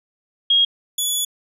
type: tone pair in turn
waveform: sine / 15% pulse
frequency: 3271 / 3416 Hz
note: G#7 / G#7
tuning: -27 / +48 cents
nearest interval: minor second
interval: 75 cents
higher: second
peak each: -12 dBFS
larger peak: neither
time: 0.5-0.65 / 0.98-1.25 s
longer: second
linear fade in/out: 5 ms
effects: resampled to 32000 Hz

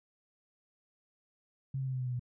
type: tone with pitch steps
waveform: sine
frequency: 134.9 / 132.81 / 130.76 / 128.73 / 126.74 / 124.78 / 122.85 Hz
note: C#3 / C3 / C3 / C3 / B2 / B2 / B2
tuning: -47 / +26 / -1 / -28 / +45 / +18 / -9 cents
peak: -32 dBFS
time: 1.74-2.195 s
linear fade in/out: 5 ms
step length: 65 ms
effects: none

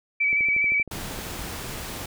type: tone with vibrato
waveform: sine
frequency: 2300 Hz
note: D7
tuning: 37 cents flat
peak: -19 dBFS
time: 0.2-0.83 s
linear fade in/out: 10 ms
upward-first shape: square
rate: 12 Hz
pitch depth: 20 cents each way
type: click train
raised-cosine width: 2 ms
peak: -26 dBFS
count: 13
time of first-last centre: 0.33-1.268 s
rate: 12.8 Hz
type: noise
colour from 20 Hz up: pink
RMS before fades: -34 dBFS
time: 0.91-2.06 s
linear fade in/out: 5 ms
effects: none

